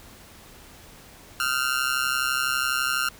sawtooth tone with amplitude modulation, 1394 Hz, F6, 4 cents flat, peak -15 dBFS, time 1.4-3.09 s, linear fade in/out 2 ms, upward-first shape sine, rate 132 Hz, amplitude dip 95%, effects pink hiss -48 dBFS RMS until 3.19 s

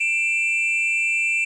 triangle tone pair together, 2369 / 2659 Hz, D7 / E7, +14 / +14 cents, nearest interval major second, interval 200 cents, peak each -20 dBFS, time 0-1.45 s, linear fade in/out 10 ms, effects resampled to 24000 Hz + 9-bit

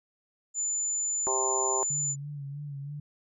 sine tone, 7040 Hz, A8, in tune, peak -27 dBFS, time 0.54-2.16 s, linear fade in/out 50 ms
harmonic tone, 130.81 Hz, C3, in tune, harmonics 3 / 4 / 5 / 6 / 7 / 8, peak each -32 / -38 / -38 / -37 / -34 / -34 dBFS, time 1.27-1.83 s, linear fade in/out 0 ms
sine tone with vibrato, 142.9 Hz, D3, 47 cents flat, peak -35 dBFS, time 1.9-3 s, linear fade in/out 5 ms, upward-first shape sine, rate 3.1 Hz, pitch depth 52 cents each way
effects none

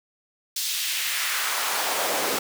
pink noise with high-pass filter sweep, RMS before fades -26 dBFS, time 0.56-2.39 s, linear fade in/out 5 ms, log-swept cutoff 4300 to 360 Hz, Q 1.3, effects none

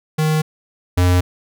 square tone pair in turn, 155.56 / 89.59 Hz, D#3 / F2, 0 / +45 cents, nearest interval minor seventh, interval 955 cents, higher first, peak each -15 / -12 dBFS, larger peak second, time 0.18-0.42 / 0.97-1.21 s, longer neither, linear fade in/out 10 ms, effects none

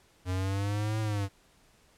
square linear two-way sweep, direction up then down, 90.4 to 110 to 96.7 Hz, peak -29 dBFS, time 0.25-1.29 s, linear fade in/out 50 ms, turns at 1 s, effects pink hiss -63 dBFS RMS until 1.97 s + low-pass 11000 Hz 12 dB/octave

